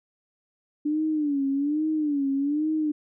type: tone with vibrato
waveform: sine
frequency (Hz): 292.5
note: D4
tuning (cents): -7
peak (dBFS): -22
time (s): 0.85-2.92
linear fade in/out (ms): 10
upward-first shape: sine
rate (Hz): 1.2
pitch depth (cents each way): 120
effects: none